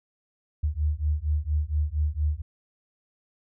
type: beating tone pair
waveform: sine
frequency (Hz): 73.42 / 77.72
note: D2 / D#2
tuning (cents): 0 / -1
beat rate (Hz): 4.3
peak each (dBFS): -26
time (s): 0.63-2.42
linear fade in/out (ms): 10
effects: none